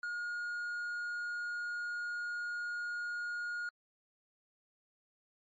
triangle tone, 1432 Hz, F6, 43 cents sharp, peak -34 dBFS, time 0.03-3.69 s, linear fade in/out 2 ms, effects MP3 32 kbps

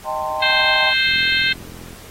sine chord, A half-diminished seventh, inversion second, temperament equal with one note detuned, 622.3 / 784 / 901.6 / 1046.5 Hz, Eb5 / G5 / A5 / C6, 0 / 0 / +42 / 0 cents, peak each -26 dBFS, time 0.04-0.94 s, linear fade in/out 50 ms
harmonic tone, 523.3 Hz, C5, in tune, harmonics 3 / 4 / 5 / 6 / 7 / 8, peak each -20 / -21 / -22 / -23 / -23 / -24 dBFS, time 0.42-1.53 s, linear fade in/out 5 ms
click train, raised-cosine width 3 ms, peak -26 dBFS, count 37, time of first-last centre 1.09-1.931 s, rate 42.8 Hz
effects pink hiss -41 dBFS RMS until 2.1 s + AAC 48 kbps

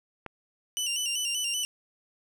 click, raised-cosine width 0.5 ms, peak -22 dBFS, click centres 0.263 s
20% pulse tone with vibrato, 2886 Hz, F#7, 44 cents flat, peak -22 dBFS, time 0.77-1.65 s, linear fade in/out 0 ms, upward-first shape square, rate 5.2 Hz, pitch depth 60 cents each way
effects none

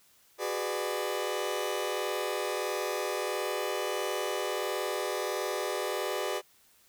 sawtooth chord, G# half-diminished seventh, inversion third, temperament just, 373.8 / 415.3 / 498.4 / 598 Hz, F#4 / G#4 / B4 / D5, +18 / 0 / +16 / +31 cents, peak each -32 dBFS, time 0.38-6.42 s, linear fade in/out 50 ms, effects white hiss -63 dBFS RMS until 6.88 s

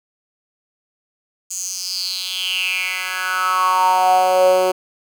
10% pulse tone with high-pass filter sweep, 185 Hz, F#3, in tune, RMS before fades -18 dBFS, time 1.5-4.72 s, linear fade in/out 10 ms, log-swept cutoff 7100 to 440 Hz, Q 6.5, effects none

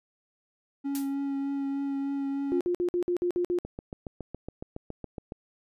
triangle tone with vibrato, 277.2 Hz, C#4, in tune, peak -26 dBFS, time 0.84-2.61 s, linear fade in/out 20 ms, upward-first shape triangle, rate 3.3 Hz, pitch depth 16 cents each way
blue noise with exponential decay, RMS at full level -32 dBFS, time 0.95-1.15 s, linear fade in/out 0 ms, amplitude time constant 42 ms
sine tone bursts, 353.3 Hz, F4, 20 cents sharp, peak -24 dBFS, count 8, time 2.52-3.587 s, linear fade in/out 0 ms, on 87 ms, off 53 ms
click train, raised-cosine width 2 ms, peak -23 dBFS, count 13, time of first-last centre 3.65-5.321 s, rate 7.18 Hz
effects resampled to 32000 Hz

